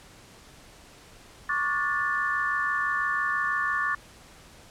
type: chord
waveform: sine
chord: D major seventh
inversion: third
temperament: equal with one note detuned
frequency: 1108.7 / 1174.7 / 1442.8 / 1760 Hz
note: C#6 / D6 / F#6 / A6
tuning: 0 / 0 / -44 / 0 cents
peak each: -31 / -31 / -32 / -27 dBFS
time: 1.49-3.95 s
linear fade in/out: 5 ms
effects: pink hiss -51 dBFS RMS until 4.7 s + low-pass 10000 Hz 12 dB/octave